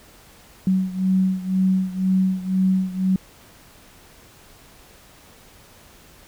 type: beating tone pair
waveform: sine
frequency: 187.3 / 189.3 Hz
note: F#3 / F#3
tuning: +21 / +40 cents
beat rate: 2 Hz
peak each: -19 / -22 dBFS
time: 0.67-3.16 s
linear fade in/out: 2 ms
effects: pink hiss -49 dBFS RMS until 6.27 s

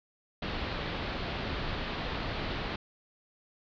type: low-pass noise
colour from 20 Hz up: pink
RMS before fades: -35 dBFS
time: 0.42-2.76 s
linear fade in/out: 5 ms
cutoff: 4400 Hz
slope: 48 dB/octave
effects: none

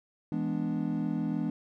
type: chord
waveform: triangle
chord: E dominant seventh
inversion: none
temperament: equal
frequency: 164.81 / 207.7 / 246.9 / 293.7 Hz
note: E3 / G#3 / B3 / D4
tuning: 0 / 0 / 0 / 0 cents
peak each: -32 dBFS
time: 0.32-1.5 s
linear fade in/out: 2 ms
effects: none

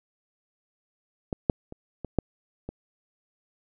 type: clicks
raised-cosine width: 2 ms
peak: -15 / -6 / -26 / -20 / -8 / -21 dBFS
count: 6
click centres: 1.328 / 1.498 / 1.724 / 2.047 / 2.187 / 2.69 s
effects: none

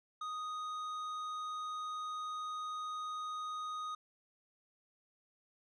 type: tone with tanh clipping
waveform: triangle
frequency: 1244.5 Hz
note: D#6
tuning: in tune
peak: -40 dBFS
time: 0.21-3.95 s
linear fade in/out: 5 ms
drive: 13 dB
effects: none

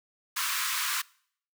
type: high-pass noise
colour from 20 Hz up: pink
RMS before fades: -30 dBFS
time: 0.36-1.02 s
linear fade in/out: 10 ms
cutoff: 1000 Hz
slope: 96 dB/octave
effects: noise-tail reverb RT60 0.6 s tail -24 dB re dry

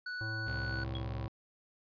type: tone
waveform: square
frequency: 1480 Hz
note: F#6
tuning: in tune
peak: -38 dBFS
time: 0.06-0.84 s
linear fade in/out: 5 ms
type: harmonic tone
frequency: 110 Hz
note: A2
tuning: in tune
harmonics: 1 / 3 / 5 / 7 / 9 / 10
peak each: -38 / -48 / -52 / -55 / -57 / -58 dBFS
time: 0.21-1.28 s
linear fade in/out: 0 ms
type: tone with vibrato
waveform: sawtooth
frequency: 65.7 Hz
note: C2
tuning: 8 cents sharp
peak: -35 dBFS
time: 0.46-1.28 s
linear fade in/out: 20 ms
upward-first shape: triangle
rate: 3.1 Hz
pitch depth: 26 cents each way
type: tone with exponential decay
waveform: sine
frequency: 3322 Hz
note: G#7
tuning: in tune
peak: -38 dBFS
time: 0.95-1.06 s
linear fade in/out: 2 ms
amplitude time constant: 23 ms
effects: resampled to 11025 Hz

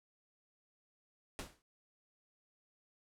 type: noise with exponential decay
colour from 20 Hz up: pink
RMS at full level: -41 dBFS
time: 1.39-1.62 s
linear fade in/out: 0 ms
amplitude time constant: 48 ms
effects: low-pass 11000 Hz 12 dB/octave

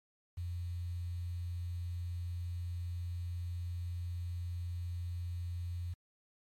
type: tone with quantisation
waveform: sine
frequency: 87.3 Hz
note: F2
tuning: in tune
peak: -36 dBFS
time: 0.37-5.94 s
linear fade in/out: 10 ms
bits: 10
effects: MP3 64 kbps

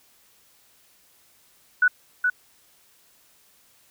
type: tone with echo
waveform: sine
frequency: 1480 Hz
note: F#6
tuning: in tune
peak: -14 dBFS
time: 1.82-1.88 s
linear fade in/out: 5 ms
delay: 420 ms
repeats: 1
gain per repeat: -4 dB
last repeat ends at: 2.3 s
effects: white hiss -59 dBFS RMS until 3.9 s

